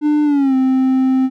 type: tone with pitch glide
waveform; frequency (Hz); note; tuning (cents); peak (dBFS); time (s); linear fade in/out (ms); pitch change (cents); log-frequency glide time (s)
triangle; 298.6 to 261.5; D4 to C4; +29 to -1; -9; 0.01-1.3; 50; -230; 0.24-0.55
effects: none